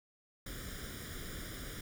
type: noise with comb filter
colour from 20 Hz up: pink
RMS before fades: -44 dBFS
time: 0.46-1.81 s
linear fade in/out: 5 ms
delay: 0.57 ms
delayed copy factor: +0.8
effects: none